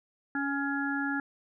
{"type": "harmonic tone with a mistuned harmonic", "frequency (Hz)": 280, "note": "C#4", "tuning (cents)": 18, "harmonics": [1, 3, 5, 6], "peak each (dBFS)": [-31, -38, -35, -34], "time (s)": [0.35, 1.2], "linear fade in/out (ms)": 2, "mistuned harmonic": 3, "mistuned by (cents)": -17, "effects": []}